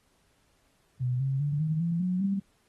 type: tone with pitch steps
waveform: sine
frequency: 125.1 / 134.86 / 145.37 / 156.71 / 168.93 / 182.1 / 196.3 Hz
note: B2 / C#3 / D3 / D#3 / E3 / F#3 / G3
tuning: +23 / -47 / -17 / +13 / +43 / -27 / +3 cents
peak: -25 dBFS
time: 1-2.4 s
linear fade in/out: 10 ms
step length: 200 ms
effects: pink hiss -69 dBFS RMS until 2.68 s + AAC 32 kbps